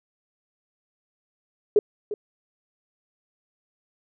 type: tone with echo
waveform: sine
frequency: 417.7 Hz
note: G#4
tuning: 10 cents sharp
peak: -12 dBFS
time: 1.76-1.79 s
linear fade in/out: 2 ms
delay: 350 ms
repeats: 1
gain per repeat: -14 dB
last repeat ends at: 2.14 s
effects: none